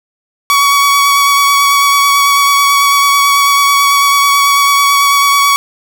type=tone with vibrato; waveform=sawtooth; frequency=1127 Hz; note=C#6; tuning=28 cents sharp; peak=-3 dBFS; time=0.5-5.56 s; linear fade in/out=0 ms; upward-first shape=triangle; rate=9.1 Hz; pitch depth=17 cents each way; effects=none